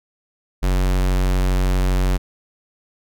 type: tone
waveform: square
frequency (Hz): 46.25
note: F#1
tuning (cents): 0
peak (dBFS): -16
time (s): 0.62-2.18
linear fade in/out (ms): 20
effects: none